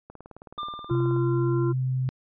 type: click train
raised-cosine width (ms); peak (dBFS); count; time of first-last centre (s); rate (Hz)
1; -29; 21; 0.1-1.164; 18.8
type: tone with exponential decay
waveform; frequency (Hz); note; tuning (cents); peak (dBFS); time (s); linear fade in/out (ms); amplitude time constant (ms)
square; 1195; D6; +30; -29; 0.58-1.55; 5; 210
type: harmonic tone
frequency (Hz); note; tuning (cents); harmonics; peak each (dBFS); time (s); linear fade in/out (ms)
343.5; F4; -29; 1 / 3 / 4; -24 / -37 / -40; 0.89-1.73; 20
type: tone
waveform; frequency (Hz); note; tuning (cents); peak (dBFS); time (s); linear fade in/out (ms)
sine; 129.4; C3; -19; -23; 0.91-2.09; 0
effects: resampled to 11025 Hz